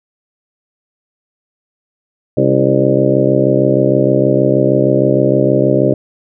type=harmonic tone with a mistuned harmonic; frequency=66.4 Hz; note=C2; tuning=26 cents sharp; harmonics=2 / 3 / 4 / 5 / 6 / 7 / 8 / 9; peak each=-16 / -19 / -18 / -16 / -16 / -22 / -17 / -16 dBFS; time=2.37-5.94 s; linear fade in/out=5 ms; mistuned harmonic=4; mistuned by=+65 cents; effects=none

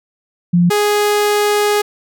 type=tone pair in turn; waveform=sine / sawtooth; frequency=174.61 / 415.3 Hz; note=F3 / G#4; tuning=0 / 0 cents; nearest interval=octave + minor third; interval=1500 cents; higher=second; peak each=-8 dBFS; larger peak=neither; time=0.53-0.7 / 0.7-1.82 s; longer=second; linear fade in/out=10 ms; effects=none

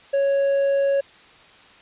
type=tone; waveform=triangle; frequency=554.4 Hz; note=C#5; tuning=in tune; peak=-15 dBFS; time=0.13-1.01 s; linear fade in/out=10 ms; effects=white hiss -49 dBFS RMS until 1.81 s + resampled to 8000 Hz

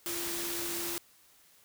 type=tone in noise; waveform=sine; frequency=342.7 Hz; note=F4; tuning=33 cents flat; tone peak=-40 dBFS; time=0.06-0.98 s; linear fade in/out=0 ms; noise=white; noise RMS=-36 dBFS; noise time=0.06-0.98 s; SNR=-7 dB; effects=white hiss -62 dBFS RMS until 1.64 s

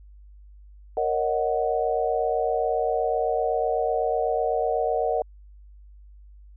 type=chord; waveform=sine; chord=D# minor seventh; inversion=second; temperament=equal; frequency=466.2 / 554.4 / 622.3 / 740 Hz; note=A#4 / C#5 / D#5 / F#5; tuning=0 / 0 / 0 / 0 cents; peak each=-26 / -30 / -27 / -26 dBFS; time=0.97-5.22 s; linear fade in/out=2 ms; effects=added 50 Hz sine -45 dBFS peak until 6.56 s

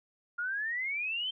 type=exponential sweep; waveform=sine; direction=up; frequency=1396.9 to 3146 Hz; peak=-31 dBFS; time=0.38-1.31 s; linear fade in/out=10 ms; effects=none

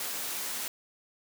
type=high-pass noise; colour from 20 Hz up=white; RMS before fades=-35 dBFS; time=0-0.68 s; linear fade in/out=2 ms; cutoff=200 Hz; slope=12 dB/octave; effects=none

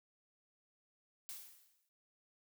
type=noise with exponential decay; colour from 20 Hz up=blue; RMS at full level=-45 dBFS; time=1.29-1.89 s; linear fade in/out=0 ms; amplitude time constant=130 ms; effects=none

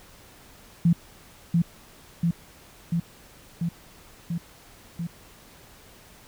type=tone with echo; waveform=sine; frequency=169.3 Hz; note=E3; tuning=46 cents sharp; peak=-15 dBFS; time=0.85-0.93 s; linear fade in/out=5 ms; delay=690 ms; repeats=6; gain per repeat=-2 dB; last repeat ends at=5.07 s; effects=pink hiss -51 dBFS RMS until 6.27 s

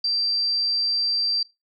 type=tone; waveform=sine; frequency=4699 Hz; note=D8; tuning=in tune; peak=-20 dBFS; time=0.04-1.43 s; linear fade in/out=5 ms; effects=noise-tail reverb RT60 0.2 s tail -19 dB re dry

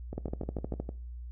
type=two click trains; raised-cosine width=2 ms; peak=-24 / -20 dBFS; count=6 / 9; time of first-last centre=0.13-0.891 / 0.18-0.8 s; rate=6.57 / 12.9 Hz; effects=noise-tail reverb RT60 0.4 s tail -20 dB re dry + added 60 Hz sine -39 dBFS peak until 1.31 s

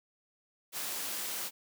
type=high-pass noise; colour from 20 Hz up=white; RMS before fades=-37 dBFS; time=0.72-1.51 s; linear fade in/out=50 ms; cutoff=200 Hz; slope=12 dB/octave; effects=none

